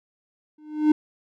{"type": "tone with exponential growth", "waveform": "triangle", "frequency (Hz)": 304.1, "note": "D#4", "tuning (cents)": -40, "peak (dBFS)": -9, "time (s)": [0.58, 0.92], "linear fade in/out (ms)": 5, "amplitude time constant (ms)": 73, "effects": []}